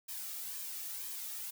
blue noise with flanger, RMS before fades -42 dBFS, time 0.08-1.51 s, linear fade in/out 10 ms, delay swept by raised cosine 1.4 to 1.99 ms, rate 2 Hz, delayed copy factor -0.5, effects none

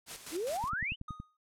white noise with tremolo, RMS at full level -42 dBFS, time 0.06-0.7 s, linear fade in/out 50 ms, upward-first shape square, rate 4.9 Hz, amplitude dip 60%
sine exponential sweep, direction up, 292.1 to 3126 Hz, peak -32 dBFS, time 0.31-0.96 s, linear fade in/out 50 ms
click train, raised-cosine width 5 ms, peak -29 dBFS, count 7, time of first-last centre 0.64-1.201 s, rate 10.7 Hz
triangle tone with exponential decay, 1242 Hz, D#6, 3 cents flat, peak -37 dBFS, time 1.08-1.37 s, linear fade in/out 5 ms, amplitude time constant 63 ms
effects low-pass 11000 Hz 12 dB/octave

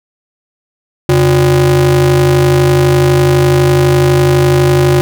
square ring-modulated tone, 111 Hz, A2, 16 cents sharp, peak -4 dBFS, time 1.09-5.01 s, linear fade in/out 0 ms, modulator 248 Hz, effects none

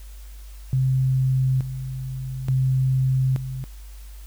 sine tone with tremolo, 131 Hz, C3, 2 cents sharp, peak -17 dBFS, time 0.73-3.64 s, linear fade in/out 0 ms, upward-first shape square, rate 0.57 Hz, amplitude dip 70%, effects added 50 Hz sine -37 dBFS peak until 4.26 s + white hiss -52 dBFS RMS until 4.26 s

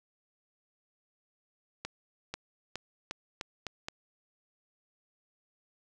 accelerating click train, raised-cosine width 0.2 ms, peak -19 dBFS, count 7, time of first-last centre 1.85-3.885 s, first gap 490 ms, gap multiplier 0.85, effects 9-bit

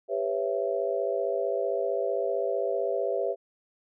sine chord, C# half-diminished seventh, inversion second, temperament just, 399.1 / 498.9 / 554.4 / 665.2 Hz, G4 / B4 / C#5 / E5, +31 / +17 / 0 / +16 cents, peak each -31 dBFS, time 0.08-3.36 s, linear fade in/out 50 ms, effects none

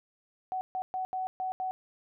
sine tone bursts at uneven times, 749 Hz, F#5, 21 cents sharp, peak -30 dBFS, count 6, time 0.52-0.61 / 0.75-0.82 / 0.94-1.05 / 1.13-1.27 / 1.4-1.52 / 1.6-1.71 s, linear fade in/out 0 ms, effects none

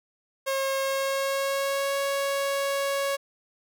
sawtooth tone with pitch glide, 540 to 555.2 Hz, C#5 to C#5, -45 to +3 cents, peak -21 dBFS, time 0.46-3.17 s, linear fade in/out 20 ms, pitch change +48 cents, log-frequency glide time 0.82-1.98 s, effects none

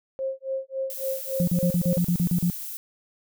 sine tone with tremolo, 533 Hz, C5, 32 cents sharp, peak -24 dBFS, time 0.19-1.98 s, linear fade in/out 0 ms, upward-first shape sine, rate 3.6 Hz, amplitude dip 100%
violet noise, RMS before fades -35 dBFS, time 0.9-2.77 s, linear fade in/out 0 ms
sine tone bursts, 175.3 Hz, F3, 7 cents sharp, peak -19 dBFS, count 10, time 1.4-2.5 s, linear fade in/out 0 ms, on 74 ms, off 40 ms
effects none

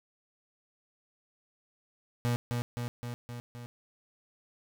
35% pulse tone with echo, 120.4 Hz, B2, 44 cents flat, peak -25 dBFS, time 2.25-2.36 s, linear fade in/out 0 ms, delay 260 ms, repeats 5, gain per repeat -3 dB, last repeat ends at 3.66 s, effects none

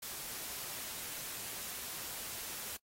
white noise, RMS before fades -43 dBFS, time 0.02-2.77 s, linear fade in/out 10 ms, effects noise-tail reverb RT60 0.1 s tail -26 dB re dry + AAC 48 kbps

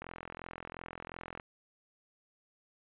click train, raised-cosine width 0.5 ms, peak -27 dBFS, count 60, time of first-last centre 0.02-1.399 s, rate 42.8 Hz, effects resampled to 8000 Hz

